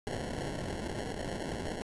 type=noise with sample-and-hold; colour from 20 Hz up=blue; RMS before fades=-37 dBFS; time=0.07-1.82 s; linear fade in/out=0 ms; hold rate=1225 Hz; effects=resampled to 24000 Hz